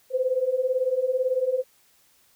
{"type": "beating tone pair", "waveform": "sine", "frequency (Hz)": [501, 519], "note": ["B4", "C5"], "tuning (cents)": [25, -14], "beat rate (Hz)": 18, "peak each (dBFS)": [-26, -23], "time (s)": [0.1, 1.64], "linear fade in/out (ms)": 50, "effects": ["white hiss -61 dBFS RMS until 2.35 s"]}